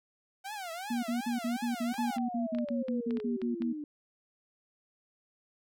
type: tone with vibrato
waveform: sawtooth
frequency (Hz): 750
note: F#5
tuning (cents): +23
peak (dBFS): -34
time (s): 0.44-2.18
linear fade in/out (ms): 20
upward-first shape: triangle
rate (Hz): 2.7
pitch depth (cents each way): 270
type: tone bursts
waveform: sine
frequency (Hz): 238.3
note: A#3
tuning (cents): +38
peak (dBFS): -29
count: 16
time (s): 0.9-3.73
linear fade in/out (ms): 10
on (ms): 130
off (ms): 50
type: clicks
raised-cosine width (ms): 0.3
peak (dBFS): -30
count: 11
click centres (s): 1.942 / 2.183 / 2.549 / 2.586 / 2.687 / 2.884 / 3.108 / 3.171 / 3.201 / 3.417 / 3.621
type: exponential sweep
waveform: sine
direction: down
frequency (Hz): 880 to 292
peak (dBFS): -36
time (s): 1.98-3.84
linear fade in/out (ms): 2
effects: none